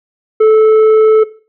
triangle tone with tanh clipping, 436.1 Hz, A4, 15 cents flat, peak -5 dBFS, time 0.4-1.24 s, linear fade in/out 10 ms, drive 10 dB, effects noise-tail reverb RT60 0.4 s tail -18 dB re dry

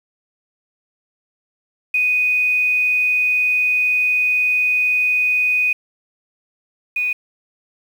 sine tone pair in turn, 2489 / 2476 Hz, D#7 / D#7, 0 / -9 cents, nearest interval unison, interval 9 cents, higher first, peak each -14 / -17 dBFS, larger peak first, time 1.94-5.73 / 6.96-7.13 s, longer first, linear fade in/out 5 ms, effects 7-bit

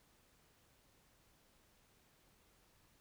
silence, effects pink hiss -71 dBFS RMS until 3 s

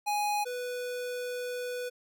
square tone pair in turn, 830.6 / 493.9 Hz, G#5 / B4, 0 / 0 cents, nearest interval major sixth, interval 900 cents, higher first, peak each -28 / -34 dBFS, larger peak first, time 0.06-0.45 / 0.45-1.9 s, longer second, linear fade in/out 20 ms, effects none

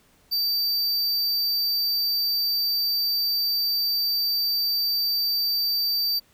square tone, 4645 Hz, D8, 20 cents flat, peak -22 dBFS, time 0.31-6.2 s, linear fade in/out 20 ms, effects pink hiss -60 dBFS RMS until 6.33 s

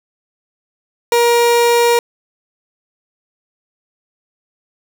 30% pulse tone, 473.5 Hz, A#4, 27 cents sharp, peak -7 dBFS, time 1.12-1.99 s, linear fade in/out 2 ms, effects none

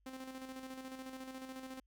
sawtooth tone with tremolo, 261.6 Hz, C4, in tune, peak -40 dBFS, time 0.06-1.8 s, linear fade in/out 5 ms, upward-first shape square, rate 14 Hz, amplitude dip 45%, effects added 50 Hz sine -70 dBFS peak until 1.86 s

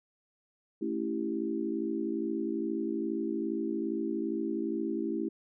sine chord, A dominant seventh, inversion none, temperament equal, 220 / 277.2 / 329.6 / 392 Hz, A3 / C#4 / E4 / G4, 0 / 0 / 0 / 0 cents, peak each -36 / -37 / -33 / -37 dBFS, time 0.81-5.29 s, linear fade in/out 10 ms, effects none

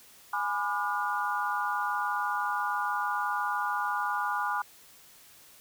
sine chord, G# diminished seventh, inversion none, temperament just, 830.6 / 996.7 / 1196.1 / 1435.3 Hz, G#5 / B5 / D6 / F6, 0 / +16 / +31 / +47 cents, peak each -33 dBFS, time 0.33-4.62 s, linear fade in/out 5 ms, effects white hiss -55 dBFS RMS until 5.6 s

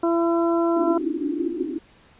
harmonic tone, 336.7 Hz, E4, 37 cents sharp, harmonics 1 / 2 / 3 / 4, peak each -19 / -25 / -29 / -31 dBFS, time 0.03-0.98 s, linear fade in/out 5 ms
pink band-pass noise, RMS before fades -26 dBFS, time 0.76-1.79 s, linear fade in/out 10 ms, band 270 to 360 Hz, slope 96 dB/octave
effects pink hiss -54 dBFS RMS until 2.19 s + resampled to 8000 Hz

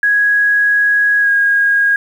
sine tone with pitch glide, 1661.2 to 1635.5 Hz, G#6 to G#6, 0 to -27 cents, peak -9 dBFS, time 0.03-1.96 s, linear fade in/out 2 ms, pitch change -27 cents, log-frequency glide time 1.2-1.29 s, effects 7-bit

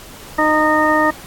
harmonic tone, 307.6 Hz, D#4, 20 cents flat, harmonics 1 / 2 / 3 / 4 / 6, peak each -18 / -18 / -18 / -18 / -18 dBFS, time 0.38-1.11 s, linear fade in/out 10 ms, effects pink hiss -37 dBFS RMS until 1.26 s + AAC 64 kbps

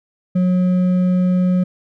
triangle tone with hard clipping, 181.7 Hz, F#3, 31 cents flat, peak -14 dBFS, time 0.35-1.64 s, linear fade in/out 10 ms, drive 8 dB, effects none

